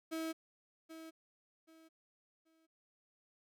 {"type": "tone with echo", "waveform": "35% pulse", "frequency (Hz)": 322.6, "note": "E4", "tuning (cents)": -37, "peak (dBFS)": -36, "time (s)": [0.11, 0.33], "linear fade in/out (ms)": 20, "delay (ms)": 780, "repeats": 3, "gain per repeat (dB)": -11, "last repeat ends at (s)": 2.67, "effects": []}